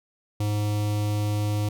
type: tone with notch filter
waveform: square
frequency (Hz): 104.6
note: G#2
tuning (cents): +13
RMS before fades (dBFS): -25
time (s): 0.4-1.69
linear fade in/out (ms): 5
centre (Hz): 1600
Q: 1.3
effects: none